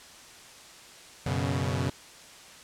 sawtooth chord, F# suspended fourth, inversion none, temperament equal with one note detuned, 92.5 / 123.47 / 139.88 Hz, F#2 / B2 / C#3, 0 / 0 / +16 cents, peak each -27 dBFS, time 1.26-1.9 s, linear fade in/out 5 ms, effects white hiss -49 dBFS RMS until 2.63 s + low-pass 8000 Hz 12 dB/octave

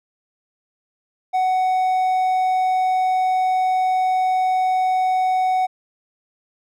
triangle tone, 745 Hz, F#5, 12 cents sharp, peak -14 dBFS, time 1.33-5.67 s, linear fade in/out 20 ms, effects none

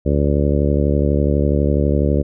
harmonic tone, 72.1 Hz, D2, 31 cents flat, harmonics 1 / 2 / 3 / 4 / 5 / 6 / 7 / 8, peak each -17 / -20 / -22 / -23 / -24 / -25 / -25 / -26 dBFS, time 0.05-2.23 s, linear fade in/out 20 ms, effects none

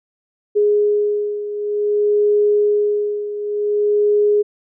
sine beating tone pair, 415.3 / 415.84 Hz, G#4 / G#4, 0 / +2 cents, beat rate 0.54 Hz, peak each -15 / -20 dBFS, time 0.55-4.43 s, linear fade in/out 20 ms, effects none

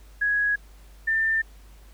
sine tone pair in turn, 1666 / 1790.7 Hz, G#6 / A6, +5 / +30 cents, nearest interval minor second, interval 125 cents, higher second, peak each -20 dBFS, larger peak neither, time 0.21-0.56 / 1.07-1.42 s, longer neither, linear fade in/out 10 ms, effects added 50 Hz sine -46 dBFS peak until 1.93 s + pink hiss -57 dBFS RMS until 1.93 s

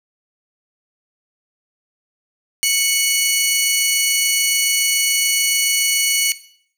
15% pulse tone pair together, 2217 / 2947 Hz, C#7 / F#7, 0 / -8 cents, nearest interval perfect fourth, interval 492 cents, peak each -11 dBFS, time 2.63-6.32 s, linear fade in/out 0 ms, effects noise-tail reverb RT60 0.6 s tail -17 dB re dry

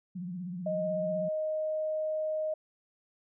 sine tone with vibrato, 179 Hz, F3, 43 cents sharp, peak -35 dBFS, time 0.15-1.29 s, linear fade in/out 10 ms, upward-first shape sine, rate 16 Hz, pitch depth 93 cents each way
sine tone, 622.3 Hz, D#5, in tune, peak -29 dBFS, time 0.66-2.54 s, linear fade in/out 5 ms
effects none

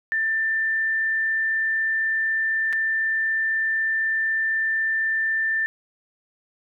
sine tone with dropouts, 1782 Hz, A6, 22 cents sharp, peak -20 dBFS, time 0.12-5.66 s, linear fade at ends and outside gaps 0 ms, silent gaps 2.727-2.731 s, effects none

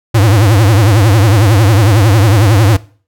square tone with vibrato, 105.3 Hz, G#2, 24 cents sharp, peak -6 dBFS, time 0.14-2.77 s, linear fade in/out 10 ms, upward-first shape triangle, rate 11 Hz, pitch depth 230 cents each way, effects noise-tail reverb RT60 0.4 s tail -20 dB re dry

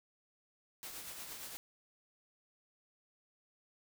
white noise with tremolo, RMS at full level -45 dBFS, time 0.83-1.57 s, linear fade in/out 0 ms, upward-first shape triangle, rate 8.6 Hz, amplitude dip 45%, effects none

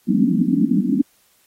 pink band-pass noise, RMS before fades -17 dBFS, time 0.07-1.02 s, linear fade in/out 10 ms, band 170 to 310 Hz, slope 96 dB/octave, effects white hiss -59 dBFS RMS until 1.46 s + AAC 48 kbps

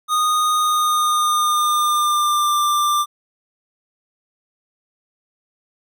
square tone with pitch glide, 1236 to 1185.7 Hz, D#6 to D6, -12 to +16 cents, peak -16 dBFS, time 0.08-3.06 s, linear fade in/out 50 ms, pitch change -72 cents, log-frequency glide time 0.58-2.58 s, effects none

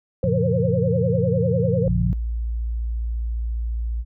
sine tone with vibrato, 495.8 Hz, B4, 7 cents sharp, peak -21 dBFS, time 0.23-1.88 s, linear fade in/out 2 ms, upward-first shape sine, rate 10 Hz, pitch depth 160 cents each way
sine chord, Gb major seventh, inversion none, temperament equal, 92.5 / 116.54 / 138.59 / 174.61 Hz, Gb2 / Bb2 / Db3 / F3, 0 / 0 / 0 / 0 cents, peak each -28 / -23 / -26 / -22 dBFS, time 0.24-2.13 s, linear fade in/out 0 ms
sine tone, 57.3 Hz, A#1, 29 cents flat, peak -22 dBFS, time 1.84-4.05 s, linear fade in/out 50 ms
effects none

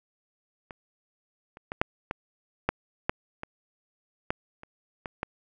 clicks, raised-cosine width 0.5 ms, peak -25 / -30 / -18 / -6 / -15 / -8 / -8 / -20 / -11 / -29 / -19 / -14 dBFS, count 12, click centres 0.708 / 1.571 / 1.719 / 1.815 / 2.111 / 2.69 / 3.095 / 3.434 / 4.305 / 4.634 / 5.058 / 5.231 s, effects none

